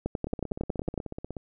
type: two click trains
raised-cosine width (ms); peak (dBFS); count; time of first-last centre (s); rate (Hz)
2; -22 / -15; 19 / 11; 0.27-1.368 / 0.06-0.977; 16.4 / 10.9
effects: none